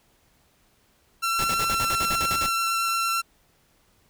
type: tone with vibrato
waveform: sawtooth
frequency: 1352 Hz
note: E6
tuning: 43 cents sharp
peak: -19 dBFS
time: 1.22-3.22 s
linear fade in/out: 20 ms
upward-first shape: sine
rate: 8.8 Hz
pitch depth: 8 cents each way
type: noise with tremolo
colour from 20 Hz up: pink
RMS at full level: -30 dBFS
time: 1.39-2.49 s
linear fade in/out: 0 ms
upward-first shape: square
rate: 9.8 Hz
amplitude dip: 80%
effects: pink hiss -63 dBFS RMS until 4.09 s